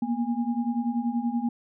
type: tone cluster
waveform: sine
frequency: 231.8 / 242.2 / 818 Hz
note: A#3 / B3 / G#5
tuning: -10 / -34 / -26 cents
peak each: -28 / -27 / -36 dBFS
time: 0.02-1.49 s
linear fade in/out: 5 ms
effects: none